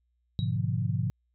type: chord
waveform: sine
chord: G# diminished seventh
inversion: none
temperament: equal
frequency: 103.83 / 123.47 / 146.83 / 174.61 Hz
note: G#2 / B2 / D3 / F3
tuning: 0 / 0 / 0 / 0 cents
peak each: -30 / -30 / -33 / -33 dBFS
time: 0.39-1.1 s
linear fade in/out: 0 ms
type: tone with exponential decay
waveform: sine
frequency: 3844 Hz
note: B7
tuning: 48 cents flat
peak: -37 dBFS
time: 0.39-0.57 s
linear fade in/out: 0 ms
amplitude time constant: 38 ms
effects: added 60 Hz sine -70 dBFS peak until 1.34 s